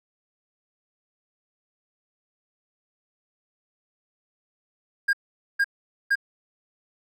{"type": "tone bursts", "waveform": "triangle", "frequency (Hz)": 1617, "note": "G#6", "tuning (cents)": -47, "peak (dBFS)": -16, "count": 3, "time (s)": [5.08, 6.156], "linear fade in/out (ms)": 10, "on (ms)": 52, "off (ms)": 460, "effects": []}